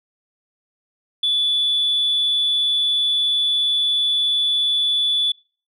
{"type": "tone", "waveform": "sine", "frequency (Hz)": 3457, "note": "A7", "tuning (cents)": -31, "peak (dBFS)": -15, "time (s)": [1.23, 5.32], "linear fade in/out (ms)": 5, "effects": ["noise-tail reverb RT60 0.4 s tail -24 dB re dry", "tanh soft clip ceiling -12 dBFS"]}